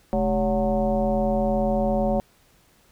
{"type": "tone with frequency modulation", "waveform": "sine", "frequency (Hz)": 389.2, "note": "G4", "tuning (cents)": -12, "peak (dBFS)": -19, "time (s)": [0.13, 2.2], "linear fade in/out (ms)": 0, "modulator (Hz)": 174, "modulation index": 2, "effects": ["pink hiss -59 dBFS RMS until 2.91 s"]}